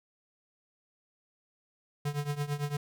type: tone with tremolo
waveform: square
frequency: 145.4 Hz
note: D3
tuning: 17 cents flat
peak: -28 dBFS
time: 2.05-2.77 s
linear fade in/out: 5 ms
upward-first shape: triangle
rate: 8.9 Hz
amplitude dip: 90%
effects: none